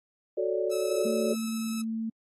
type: chord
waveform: sine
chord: D major seventh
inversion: first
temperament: equal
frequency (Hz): 370 / 440 / 554.4 / 587.3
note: F#4 / A4 / C#5 / D5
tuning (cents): 0 / 0 / 0 / 0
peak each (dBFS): -30 / -31 / -34 / -31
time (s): 0.37-1.34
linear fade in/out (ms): 10
type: tone with vibrato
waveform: 5% pulse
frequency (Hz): 1300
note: E6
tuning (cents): -24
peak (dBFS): -27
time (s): 0.71-1.82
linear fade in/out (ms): 10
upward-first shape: sine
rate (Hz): 9.8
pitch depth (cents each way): 10
type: tone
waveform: sine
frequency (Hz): 223.9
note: A3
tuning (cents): +30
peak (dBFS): -29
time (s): 1.05-2.1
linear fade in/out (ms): 10
effects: AAC 32 kbps